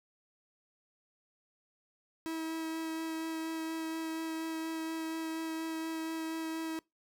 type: tone with vibrato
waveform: 45% pulse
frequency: 322.7 Hz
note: E4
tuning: 37 cents flat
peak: -35 dBFS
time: 2.26-6.79 s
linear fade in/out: 0 ms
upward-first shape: sine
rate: 4.2 Hz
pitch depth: 10 cents each way
effects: noise-tail reverb RT60 0.2 s tail -24 dB re dry